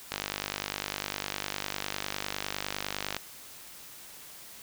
click train, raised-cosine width 0.2 ms, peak -13 dBFS, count 153, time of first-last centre 0.12-3.166 s, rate 49.9 Hz, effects white hiss -48 dBFS RMS until 4.62 s

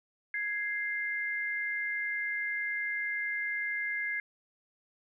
sine tone pair together, 1662.2 / 2093 Hz, G#6 / C7, +1 / 0 cents, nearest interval major third, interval 399 cents, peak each -34 / -33 dBFS, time 0.34-4.2 s, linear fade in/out 2 ms, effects none

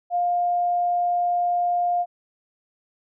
sine tone, 705 Hz, F5, 16 cents sharp, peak -19 dBFS, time 0.1-2.06 s, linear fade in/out 50 ms, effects none

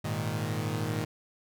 sawtooth chord, Ab suspended second, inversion none, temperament equal, 103.83 / 116.54 / 155.56 Hz, Ab2 / Bb2 / Eb3, 0 / 0 / 0 cents, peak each -30 dBFS, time 0.04-1.05 s, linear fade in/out 10 ms, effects none

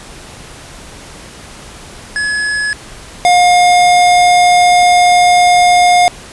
square tone pair in turn, 1696 / 713.1 Hz, G#6 / F5, +36 / +36 cents, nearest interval octave + minor third, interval 1500 cents, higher first, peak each -14 / -6 dBFS, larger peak second, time 2.16-2.73 / 3.25-6.08 s, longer second, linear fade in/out 0 ms, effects pink hiss -33 dBFS RMS until 6.32 s + resampled to 24000 Hz

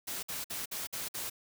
white noise bursts, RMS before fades -38 dBFS, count 6, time 0.07-1.3 s, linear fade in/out 10 ms, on 160 ms, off 54 ms, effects none

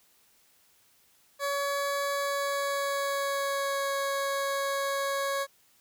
20% pulse tone with pitch glide, 564 to 553.4 Hz, C#5 to C#5, +30 to -3 cents, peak -23 dBFS, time 1.39-5.47 s, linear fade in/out 50 ms, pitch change -33 cents, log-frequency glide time 2.12-3.93 s, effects white hiss -64 dBFS RMS until 5.8 s

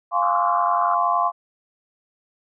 sine chord, Db major seventh, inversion first, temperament equal with one note detuned, 698.5 / 830.6 / 1046.5 / 1137.3 Hz, F5 / Ab5 / C6 / Db6, 0 / 0 / 0 / +44 cents, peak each -22 / -27 / -21 / -23 dBFS, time 0.11-1.32 s, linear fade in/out 50 ms
pink band-pass noise, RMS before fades -33 dBFS, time 0.22-0.95 s, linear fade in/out 5 ms, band 1200 to 1400 Hz, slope 96 dB/octave
effects none

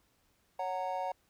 triangle chord, F# major, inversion second, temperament just, 555 / 740 / 925 Hz, C#5 / F#5 / A#5, +2 / 0 / -14 cents, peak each -37 / -34 / -36 dBFS, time 0.59-1.12 s, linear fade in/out 5 ms, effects pink hiss -72 dBFS RMS until 1.29 s

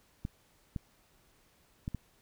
clicks, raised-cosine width 5 ms, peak -23 dBFS, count 4, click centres 0.251 / 0.762 / 1.879 / 1.947 s, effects pink hiss -67 dBFS RMS until 2.21 s

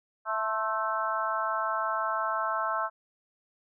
harmonic tone with a mistuned harmonic, 220 Hz, A3, in tune, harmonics 3 / 4 / 5 / 6 / 7, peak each -34 / -35 / -32 / -31 / -37 dBFS, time 0.25-2.9 s, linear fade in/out 50 ms, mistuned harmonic 5, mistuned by -41 cents, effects none

